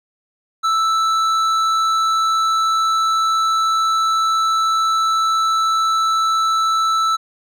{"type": "tone with hard clipping", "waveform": "sine", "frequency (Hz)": 1319, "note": "E6", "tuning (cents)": 1, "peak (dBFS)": -16, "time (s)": [0.63, 7.17], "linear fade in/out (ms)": 20, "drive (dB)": 9, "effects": []}